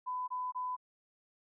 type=tone bursts; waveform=sine; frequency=1003 Hz; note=B5; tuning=26 cents sharp; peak=-34 dBFS; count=3; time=0.06-0.766 s; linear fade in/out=20 ms; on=220 ms; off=23 ms; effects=none